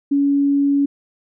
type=tone; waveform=sine; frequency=281.7 Hz; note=C#4; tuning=28 cents sharp; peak=-13 dBFS; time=0.11-0.86 s; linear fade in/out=10 ms; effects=none